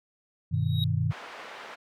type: chord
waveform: sine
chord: G augmented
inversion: none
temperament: equal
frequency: 98 / 123.47 / 155.56 Hz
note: G2 / B2 / D#3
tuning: 0 / 0 / 0 cents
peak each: -28 dBFS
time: 0.51-1.13 s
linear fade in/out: 20 ms
type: tone with exponential growth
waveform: triangle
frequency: 3804 Hz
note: A#7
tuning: 34 cents sharp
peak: -26 dBFS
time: 0.54-0.84 s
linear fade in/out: 1 ms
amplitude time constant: 64 ms
type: band-pass noise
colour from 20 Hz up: pink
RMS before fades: -43 dBFS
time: 1.1-1.76 s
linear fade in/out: 20 ms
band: 610 to 2600 Hz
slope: 12 dB/octave
effects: none